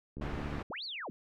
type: click train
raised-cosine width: 3 ms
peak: -30 dBFS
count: 31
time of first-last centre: 0.17-0.583 s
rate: 72.6 Hz
type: low-pass noise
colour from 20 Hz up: pink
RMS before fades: -40 dBFS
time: 0.21-0.63 s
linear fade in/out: 10 ms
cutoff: 2000 Hz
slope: 12 dB/octave
type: linear two-way sweep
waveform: sine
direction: up then down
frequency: 96.2 to 4695 to 133.2 Hz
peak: -38 dBFS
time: 0.7-1.1 s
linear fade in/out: 0 ms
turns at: 0.84 s
effects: none